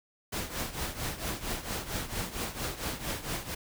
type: noise with tremolo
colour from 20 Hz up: pink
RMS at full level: -32 dBFS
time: 0.32-3.55 s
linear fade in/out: 10 ms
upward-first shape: triangle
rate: 4.4 Hz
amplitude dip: 80%
effects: none

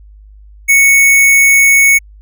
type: tone with sample-and-hold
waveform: sine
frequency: 2217 Hz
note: C#7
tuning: in tune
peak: -4 dBFS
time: 0.68-1.99 s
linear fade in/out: 20 ms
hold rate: 8820 Hz
effects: added 51 Hz sine -35 dBFS peak until 2.21 s

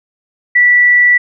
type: tone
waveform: sine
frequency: 1959 Hz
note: B6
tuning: 15 cents flat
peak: -5 dBFS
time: 0.55-1.18 s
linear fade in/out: 10 ms
effects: none

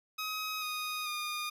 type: tone with pitch steps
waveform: 15% pulse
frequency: 1266 / 1242.1 / 1218.6 Hz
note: D#6 / D#6 / D#6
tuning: +30 / -3 / -36 cents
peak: -28 dBFS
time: 0.18-1.5 s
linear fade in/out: 10 ms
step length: 440 ms
effects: none

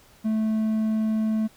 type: tone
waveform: triangle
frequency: 218.5 Hz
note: A3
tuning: 12 cents flat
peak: -19 dBFS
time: 0.24-1.48 s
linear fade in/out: 20 ms
effects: pink hiss -55 dBFS RMS until 1.56 s

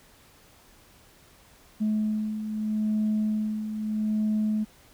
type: beating tone pair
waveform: sine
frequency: 213.9 / 214.69 Hz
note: A3 / A3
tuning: -49 / -42 cents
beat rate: 0.79 Hz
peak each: -31 / -24 dBFS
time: 1.8-4.65 s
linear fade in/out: 20 ms
effects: tanh soft clip ceiling -19 dBFS + pink hiss -56 dBFS RMS until 4.93 s

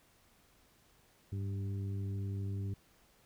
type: harmonic tone with a mistuned harmonic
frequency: 98 Hz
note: G2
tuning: in tune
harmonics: 1 / 2 / 3 / 4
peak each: -35 / -46 / -50 / -52 dBFS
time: 1.32-2.74 s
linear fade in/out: 5 ms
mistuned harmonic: 1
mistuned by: +33 cents
effects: pink hiss -67 dBFS RMS until 3.25 s

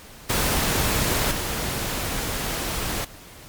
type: noise with level steps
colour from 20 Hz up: pink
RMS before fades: -22 / -27 dBFS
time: 0.29-3.05 s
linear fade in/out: 10 ms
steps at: 1.31 s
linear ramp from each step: 5 ms
effects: pink hiss -44 dBFS RMS until 3.48 s + MP3 96 kbps

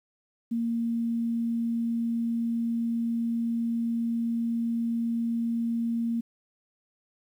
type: tone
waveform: sine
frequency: 231.9 Hz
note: A#3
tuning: 9 cents flat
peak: -25 dBFS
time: 0.51-6.21 s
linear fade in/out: 10 ms
effects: 10-bit

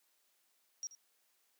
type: tone with echo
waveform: sine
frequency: 5660 Hz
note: F8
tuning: 22 cents sharp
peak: -38 dBFS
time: 0.83-0.87 s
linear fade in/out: 0 ms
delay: 80 ms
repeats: 1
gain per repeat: -15 dB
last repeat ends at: 0.95 s
effects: white hiss -75 dBFS RMS until 1.59 s + high-pass 300 Hz 12 dB/octave

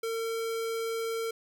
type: tone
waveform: square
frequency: 454.1 Hz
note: A#4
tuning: 45 cents flat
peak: -31 dBFS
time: 0.03-1.31 s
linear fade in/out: 5 ms
effects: none

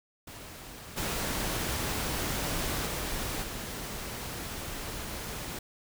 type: noise with level steps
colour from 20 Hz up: pink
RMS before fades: -45 / -32 / -34 / -38 dBFS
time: 0.27-5.59 s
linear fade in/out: 5 ms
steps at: 0.96 / 2.85 / 3.42 s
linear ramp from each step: 20 ms
effects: none

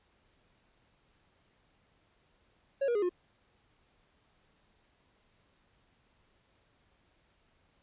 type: tone with pitch steps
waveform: triangle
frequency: 551 / 476.9 / 412.8 / 357.3 Hz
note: C#5 / A#4 / G#4 / F4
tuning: -11 / +39 / -10 / +40 cents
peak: -25 dBFS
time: 2.81-3.094 s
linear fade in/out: 10 ms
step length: 71 ms
effects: pink hiss -70 dBFS RMS until 7.82 s + resampled to 8000 Hz

